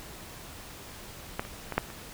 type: clicks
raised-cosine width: 0.5 ms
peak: -14 / -27 / -19 / -8 / -28 dBFS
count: 5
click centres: 1.395 / 1.451 / 1.723 / 1.78 / 1.902 s
effects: pink hiss -45 dBFS RMS until 2.13 s